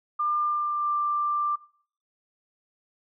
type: tone with pitch glide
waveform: sine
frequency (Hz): 1198 to 1182.9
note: D6 to D6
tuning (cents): +34 to +12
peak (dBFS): -23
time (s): 0.19-1.56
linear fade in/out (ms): 10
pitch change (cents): -22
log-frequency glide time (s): 0.42-0.95
effects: noise-tail reverb RT60 0.5 s tail -19 dB re dry